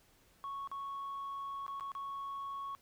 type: tone with dropouts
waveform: sine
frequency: 1107 Hz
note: C#6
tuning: 3 cents flat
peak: -37 dBFS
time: 0.44-2.75 s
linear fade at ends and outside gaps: 0 ms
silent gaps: 0.674-0.715 / 1.665-1.68 / 1.798-1.808 / 1.918-1.951 s
effects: tanh soft clip ceiling -37 dBFS + pink hiss -67 dBFS RMS until 2.81 s